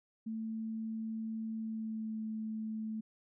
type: tone with pitch glide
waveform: sine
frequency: 222 to 218.8 Hz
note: A3 to A3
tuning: +16 to -9 cents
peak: -36 dBFS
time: 0.26-3.01 s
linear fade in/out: 10 ms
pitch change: -25 cents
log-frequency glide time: 1.56-2.21 s
effects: none